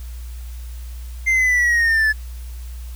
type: linear sweep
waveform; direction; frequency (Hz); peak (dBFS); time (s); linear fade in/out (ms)
triangle; down; 2100 to 1720; -12; 1.26-2.13; 20
effects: added 60 Hz sine -29 dBFS peak until 2.95 s + white hiss -47 dBFS RMS until 2.95 s